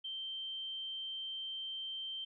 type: tone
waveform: sine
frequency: 3130 Hz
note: G7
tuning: 3 cents flat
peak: -39 dBFS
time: 0.04-2.25 s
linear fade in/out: 10 ms
effects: none